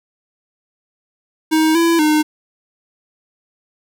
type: tone with pitch steps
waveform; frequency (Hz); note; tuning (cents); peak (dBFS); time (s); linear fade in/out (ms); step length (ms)
square; 315.4 / 334.6 / 305.5; D#4 / E4 / D#4; +24 / +26 / -32; -12; 1.51-2.23; 20; 240
effects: none

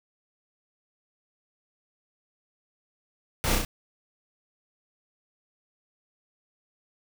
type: noise with echo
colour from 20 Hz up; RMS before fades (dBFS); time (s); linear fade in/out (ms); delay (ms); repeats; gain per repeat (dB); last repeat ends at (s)
pink; -27; 3.44-3.55; 0; 33; 3; -2; 3.649
effects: none

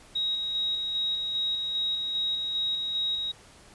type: tone with tremolo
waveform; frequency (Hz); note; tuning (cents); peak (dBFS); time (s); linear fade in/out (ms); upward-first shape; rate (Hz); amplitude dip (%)
sine; 3800; A#7; +33; -25; 0.15-3.32; 10; square; 2.5; 30
effects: pink hiss -53 dBFS RMS until 3.74 s + resampled to 24000 Hz

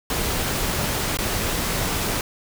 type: noise with dropouts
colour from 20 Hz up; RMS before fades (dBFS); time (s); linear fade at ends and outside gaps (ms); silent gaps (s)
pink; -24; 0.1-2.21; 2; 1.172-1.187
effects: none

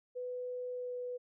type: tone with pitch glide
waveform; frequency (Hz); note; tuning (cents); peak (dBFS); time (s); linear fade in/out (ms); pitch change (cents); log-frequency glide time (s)
sine; 497.6 to 494.4; B4 to B4; +13 to +2; -37; 0.15-1.18; 20; -11; 0.73-0.94
effects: none

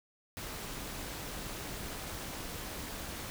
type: noise with amplitude modulation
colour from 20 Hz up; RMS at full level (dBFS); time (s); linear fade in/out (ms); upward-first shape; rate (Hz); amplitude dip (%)
pink; -39; 0.37-3.3; 0; sine; 240; 55
effects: none

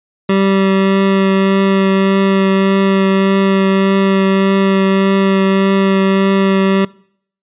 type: tone with vibrato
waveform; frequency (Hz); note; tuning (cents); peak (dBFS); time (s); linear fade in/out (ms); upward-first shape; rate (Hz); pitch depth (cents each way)
25% pulse; 193.8; G3; -20; -6; 0.29-6.85; 5; triangle; 1.7; 11
effects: noise-tail reverb RT60 0.6 s tail -23 dB re dry + resampled to 8000 Hz

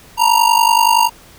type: ring-modulated tone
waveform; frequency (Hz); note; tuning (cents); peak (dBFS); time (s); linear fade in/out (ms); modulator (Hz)
square; 932.3; A#5; 0; -7; 0.17-1.1; 50; 25.3
effects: pink hiss -43 dBFS RMS until 1.38 s

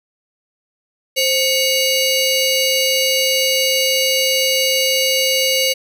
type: ring-modulated tone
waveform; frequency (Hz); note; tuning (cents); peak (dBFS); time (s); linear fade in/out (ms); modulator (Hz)
20% pulse; 1693; G#6; +33; -6; 1.16-5.74; 20; 1170
effects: none

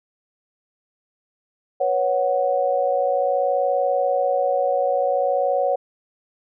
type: chord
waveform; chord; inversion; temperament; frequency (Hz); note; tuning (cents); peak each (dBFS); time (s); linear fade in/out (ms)
sine; B suspended second; none; equal; 493.9 / 554.4 / 740; B4 / C#5 / F#5; 0 / 0 / 0; -25 / -20 / -22; 1.8-5.76; 10
effects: none

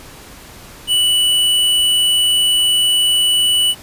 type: tone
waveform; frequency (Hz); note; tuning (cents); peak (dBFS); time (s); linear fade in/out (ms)
square; 2960; F#7; 0; -12; 0.87-3.75; 50
effects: pink hiss -38 dBFS RMS until 3.82 s + resampled to 32000 Hz

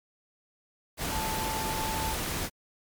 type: tone in noise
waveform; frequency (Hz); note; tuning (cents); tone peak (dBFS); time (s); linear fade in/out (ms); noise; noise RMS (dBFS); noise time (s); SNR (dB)
sine; 880; A5; 0; -33; 1.09-2.16; 50; pink; -32; 0.97-2.5; -4
effects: MP3 96 kbps

